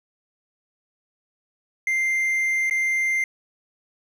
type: tone with dropouts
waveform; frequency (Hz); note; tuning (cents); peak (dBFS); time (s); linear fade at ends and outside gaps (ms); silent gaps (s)
triangle; 2093; C7; 0; -18; 1.87-3.24; 2; 2.698-2.709
effects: none